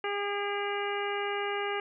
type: harmonic tone with a mistuned harmonic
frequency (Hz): 405.9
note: G#4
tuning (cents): -40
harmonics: 1 / 2 / 3 / 4 / 5 / 6 / 7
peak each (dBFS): -33 / -36 / -38 / -39 / -40 / -41 / -41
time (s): 0.04-1.8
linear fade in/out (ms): 2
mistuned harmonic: 6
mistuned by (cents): -54
effects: none

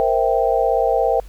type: chord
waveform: sine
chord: C dominant seventh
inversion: third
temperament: equal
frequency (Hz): 466.2 / 523.3 / 659.3 / 784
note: Bb4 / C5 / E5 / G5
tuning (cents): 0 / 0 / 0 / 0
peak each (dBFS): -20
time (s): 0-1.2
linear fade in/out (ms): 0
effects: added 48 Hz sine -35 dBFS peak until 1.28 s + pink hiss -51 dBFS RMS until 1.28 s

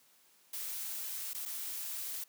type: noise with dropouts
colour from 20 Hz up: blue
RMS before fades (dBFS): -40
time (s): 0.53-2.24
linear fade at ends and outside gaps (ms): 5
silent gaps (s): 1.334-1.346 / 1.454-1.458
effects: white hiss -66 dBFS RMS until 2.28 s + high-pass 150 Hz 12 dB/octave

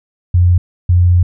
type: tone bursts at uneven times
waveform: sine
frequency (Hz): 88.6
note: F2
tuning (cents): +25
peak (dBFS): -6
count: 2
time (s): 0.34-0.58 / 0.89-1.23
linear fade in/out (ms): 5
effects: none

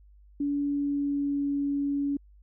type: tone with pitch glide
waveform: sine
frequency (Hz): 285.8 to 283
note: D4 to C#4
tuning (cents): -47 to +36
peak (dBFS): -25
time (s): 0.4-2.17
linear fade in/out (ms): 5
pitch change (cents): -17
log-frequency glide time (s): 0.61-1.48
effects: added 50 Hz sine -52 dBFS peak until 2.42 s

